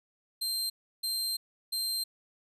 sawtooth tone bursts at uneven times, 4154 Hz, C8, 13 cents flat, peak -27 dBFS, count 3, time 0.41-0.7 / 1.03-1.37 / 1.72-2.04 s, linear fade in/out 10 ms, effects resampled to 32000 Hz

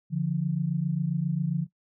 sine tone pair together, 145.05 / 172.5 Hz, D3 / F3, -21 / -21 cents, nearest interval minor third, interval 300 cents, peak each -27 dBFS, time 0.1-1.67 s, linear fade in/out 50 ms, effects noise-tail reverb RT60 0.1 s tail -18 dB re dry

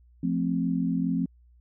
sine chord, F major, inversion none, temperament equal, 174.61 / 220 / 261.6 Hz, F3 / A3 / C4, 0 / 0 / 0 cents, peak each -27 / -31 / -27 dBFS, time 0.23-1.26 s, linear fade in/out 5 ms, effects added 60 Hz sine -54 dBFS peak until 1.6 s

